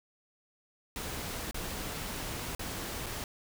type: noise with dropouts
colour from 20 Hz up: pink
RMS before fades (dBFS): -38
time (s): 0.96-3.24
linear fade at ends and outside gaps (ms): 1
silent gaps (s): 1.511-1.544 / 2.55-2.594 / 3.061-3.065
effects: none